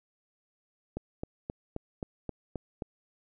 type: click train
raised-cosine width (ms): 2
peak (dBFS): -21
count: 8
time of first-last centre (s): 0.97-2.822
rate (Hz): 3.78
effects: none